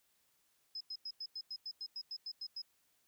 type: tone bursts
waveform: sine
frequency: 5100 Hz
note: D#8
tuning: 42 cents sharp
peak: -40 dBFS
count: 13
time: 0.75-2.619 s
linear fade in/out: 5 ms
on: 57 ms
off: 94 ms
effects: white hiss -75 dBFS RMS until 3.07 s